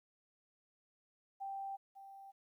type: tone with echo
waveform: sine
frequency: 784 Hz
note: G5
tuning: in tune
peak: -40 dBFS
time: 1.4-1.77 s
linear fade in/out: 20 ms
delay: 550 ms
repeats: 1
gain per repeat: -11 dB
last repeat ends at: 2.32 s
effects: 13-bit